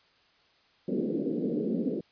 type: band-pass noise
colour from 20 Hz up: pink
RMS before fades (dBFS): -30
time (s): 0.88-2.01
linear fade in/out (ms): 5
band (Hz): 180 to 480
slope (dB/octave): 48
effects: white hiss -64 dBFS RMS until 2.11 s + resampled to 11025 Hz